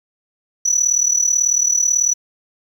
sine tone with amplitude modulation, 5920 Hz, F#8, in tune, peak -8 dBFS, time 0.65-2.14 s, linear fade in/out 10 ms, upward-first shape sine, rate 38.2 Hz, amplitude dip 85%, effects tanh soft clip ceiling -9 dBFS + 8-bit

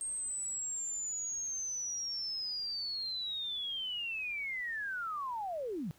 sine linear sweep, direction down, 8490 to 138.59 Hz, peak -35 dBFS, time 0.01-5.91 s, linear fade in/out 0 ms, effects pink hiss -64 dBFS RMS until 5.98 s

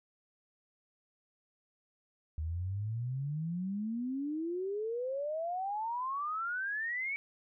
sine exponential sweep, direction up, 76 to 2274 Hz, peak -33 dBFS, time 2.38-7.16 s, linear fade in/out 0 ms, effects none

